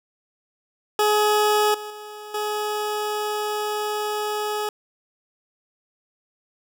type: tone with level steps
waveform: 20% pulse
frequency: 421.6 Hz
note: G#4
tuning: 26 cents sharp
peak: -12 / -27 / -31 / -19 dBFS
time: 0.99-4.69 s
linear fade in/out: 2 ms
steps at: 1.74 / 1.9 / 2.34 s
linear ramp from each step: 5 ms
effects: none